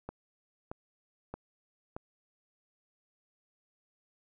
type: click train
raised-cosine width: 1 ms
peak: -25 dBFS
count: 4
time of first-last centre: 0.09-1.965 s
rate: 1.6 Hz
effects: none